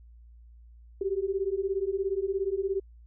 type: beating tone pair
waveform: sine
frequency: 379.3 / 396.3 Hz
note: F#4 / G4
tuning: +43 / +19 cents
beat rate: 17 Hz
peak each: -30 / -29 dBFS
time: 1.01-2.8 s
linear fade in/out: 5 ms
effects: added 58 Hz sine -49 dBFS peak until 3.06 s